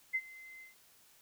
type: tone with ADSR envelope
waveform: sine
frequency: 2066 Hz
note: C7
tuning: 22 cents flat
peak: -28 dBFS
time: 0.13-0.75 s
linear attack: 22 ms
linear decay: 52 ms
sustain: -21 dB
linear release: 130 ms
effects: white hiss -64 dBFS RMS until 1.21 s